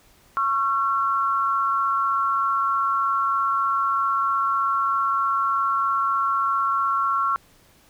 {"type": "tone pair together", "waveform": "sine", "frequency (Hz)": [1101, 1357.8], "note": ["C#6", "F6"], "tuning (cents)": [-12, -49], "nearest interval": "major third", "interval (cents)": 363, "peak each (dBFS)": -22, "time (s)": [0.37, 7.36], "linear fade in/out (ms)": 0, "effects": ["pink hiss -56 dBFS RMS until 7.89 s"]}